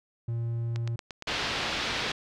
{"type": "tone", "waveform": "triangle", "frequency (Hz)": 116.54, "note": "A#2", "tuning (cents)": 0, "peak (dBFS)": -26, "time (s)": [0.28, 0.96], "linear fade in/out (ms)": 5}
{"type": "click train", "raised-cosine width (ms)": 0.2, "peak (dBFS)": -21, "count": 6, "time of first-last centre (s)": [0.76, 1.339], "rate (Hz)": 8.63}
{"type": "low-pass noise", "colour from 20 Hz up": "white", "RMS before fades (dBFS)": -31, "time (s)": [1.27, 2.12], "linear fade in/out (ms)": 5, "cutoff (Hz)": 4300, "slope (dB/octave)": 24}
{"effects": []}